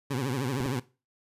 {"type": "tone with vibrato", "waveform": "20% pulse", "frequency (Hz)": 130.81, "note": "C3", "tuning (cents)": 0, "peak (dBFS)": -23, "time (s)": [0.1, 0.8], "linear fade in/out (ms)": 10, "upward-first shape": "triangle", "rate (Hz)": 13, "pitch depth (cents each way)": 190}
{"type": "clicks", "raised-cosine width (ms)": 2, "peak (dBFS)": [-21, -21], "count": 2, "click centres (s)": [0.605, 0.66]}
{"effects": ["noise-tail reverb RT60 0.3 s tail -18 dB re dry", "resampled to 32000 Hz"]}